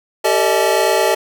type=tone cluster; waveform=square; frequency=390.6 / 452.8 / 592 / 641 / 859 Hz; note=G4 / A4 / D5 / E5 / A5; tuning=-6 / +50 / +14 / -49 / -42 cents; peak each=-20 dBFS; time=0.24-1.15 s; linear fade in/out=10 ms; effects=none